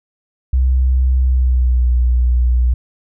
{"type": "tone with pitch glide", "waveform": "sine", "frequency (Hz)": [64.3, 61.11], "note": ["C2", "B1"], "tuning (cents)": [-30, -18], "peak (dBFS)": -10, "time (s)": [0.53, 2.74], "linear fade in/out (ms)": 5, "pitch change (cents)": -88, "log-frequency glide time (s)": [1.23, 1.88], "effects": []}